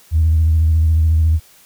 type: tone with vibrato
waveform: sine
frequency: 80 Hz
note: D#2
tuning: 49 cents sharp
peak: -9 dBFS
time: 0.11-1.4 s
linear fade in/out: 50 ms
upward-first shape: sine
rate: 14 Hz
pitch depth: 46 cents each way
effects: tanh soft clip ceiling -6 dBFS + white hiss -48 dBFS RMS until 1.65 s